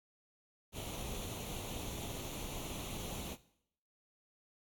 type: noise with comb filter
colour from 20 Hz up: pink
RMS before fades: -43 dBFS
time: 0.72-3.37 s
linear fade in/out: 50 ms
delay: 0.3 ms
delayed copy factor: +0.65
effects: noise-tail reverb RT60 0.7 s tail -17 dB re dry + AAC 64 kbps